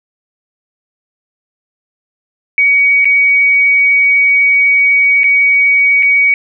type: tone with dropouts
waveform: sine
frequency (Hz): 2254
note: C#7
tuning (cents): +28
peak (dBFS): -6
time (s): 2.58-6.34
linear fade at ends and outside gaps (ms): 1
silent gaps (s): 3.046-3.054 / 5.234-5.241 / 6.026-6.03
effects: none